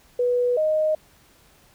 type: tone pair in turn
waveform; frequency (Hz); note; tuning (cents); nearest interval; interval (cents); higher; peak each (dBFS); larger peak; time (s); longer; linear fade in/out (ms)
sine; 490.5 / 620.7; B4 / D#5; -12 / -4; major third; 408; second; -18; neither; 0.19-0.57 / 0.57-0.95; neither; 5
effects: pink hiss -56 dBFS RMS until 1.74 s